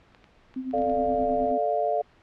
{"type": "clicks", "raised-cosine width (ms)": 0.2, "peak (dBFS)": -32, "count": 7, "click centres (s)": [0.148, 0.242, 0.541, 0.711, 0.782, 0.82, 0.898]}
{"type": "tone with tremolo", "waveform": "sine", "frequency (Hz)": 259.6, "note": "C4", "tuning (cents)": -13, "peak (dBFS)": -27, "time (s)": [0.56, 1.58], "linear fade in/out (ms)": 5, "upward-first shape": "sine", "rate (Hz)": 9.5, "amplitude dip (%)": 65}
{"type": "noise", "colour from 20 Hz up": "brown", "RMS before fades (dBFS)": -43, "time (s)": [0.73, 1.52], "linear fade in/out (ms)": 5}
{"type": "chord", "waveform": "sine", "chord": "D minor", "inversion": "second", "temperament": "equal with one note detuned", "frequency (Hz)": [440, 591.4, 698.5], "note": ["A4", "D5", "F5"], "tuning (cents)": [0, 12, 0], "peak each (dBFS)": [-29, -27, -25], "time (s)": [0.73, 2.02], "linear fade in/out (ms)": 10}
{"effects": ["pink hiss -58 dBFS RMS until 2.22 s", "low-pass 3000 Hz 12 dB/octave"]}